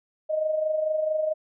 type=tone with amplitude modulation; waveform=sine; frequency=622 Hz; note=D#5; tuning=1 cent flat; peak=-20 dBFS; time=0.29-1.34 s; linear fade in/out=20 ms; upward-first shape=sine; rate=24.5 Hz; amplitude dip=55%; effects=none